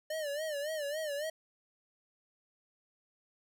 square tone with vibrato, 600 Hz, D5, 37 cents sharp, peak -35 dBFS, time 0.1-1.3 s, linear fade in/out 5 ms, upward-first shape sine, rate 3.6 Hz, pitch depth 110 cents each way, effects none

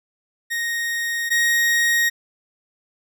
40% pulse tone pair in turn, 1864.7 / 1875.2 Hz, A#6 / A#6, 0 / +10 cents, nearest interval unison, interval 10 cents, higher second, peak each -21 / -15 dBFS, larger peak second, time 0.5-1.3 / 1.3-2.1 s, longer neither, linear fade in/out 20 ms, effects none

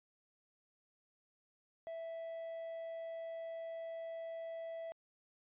triangle tone with quantisation, 659.3 Hz, E5, in tune, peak -40 dBFS, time 1.87-4.92 s, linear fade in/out 0 ms, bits 10, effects resampled to 8000 Hz

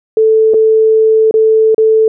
sine tone with dropouts, 440 Hz, A4, in tune, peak -5 dBFS, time 0.17-2.08 s, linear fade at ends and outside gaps 2 ms, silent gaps 0.537-0.542 / 1.311-1.34 / 1.746-1.78 s, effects none

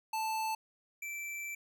square tone pair in turn, 880 / 2334 Hz, A5 / D7, 0 / -11 cents, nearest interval octave + perfect fourth, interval 1689 cents, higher second, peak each -33 / -39 dBFS, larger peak first, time 0.13-0.55 / 1.02-1.55 s, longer second, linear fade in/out 5 ms, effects none

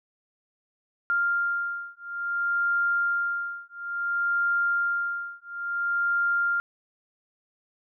sine beating tone pair, 1396.9 / 1397.48 Hz, F6 / F6, 0 / +1 cents, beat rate 0.58 Hz, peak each -27 dBFS, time 1.1-6.6 s, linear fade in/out 0 ms, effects none

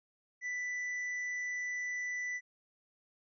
sine tone with tanh clipping, 1981 Hz, B6, 5 cents sharp, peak -36 dBFS, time 0.41-2.41 s, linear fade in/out 50 ms, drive 6 dB, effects resampled to 16000 Hz

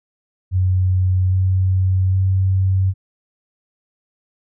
sine tone with pitch steps, 92.5 / 93.68 / 94.88 Hz, F#2 / F#2 / F#2, 0 / +22 / +44 cents, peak -13 dBFS, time 0.51-2.94 s, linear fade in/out 50 ms, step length 810 ms, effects none

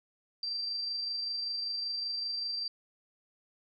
sine tone with amplitude modulation, 4699 Hz, D8, in tune, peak -31 dBFS, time 0.43-2.68 s, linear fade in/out 2 ms, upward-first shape sine, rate 25.2 Hz, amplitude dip 30%, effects none

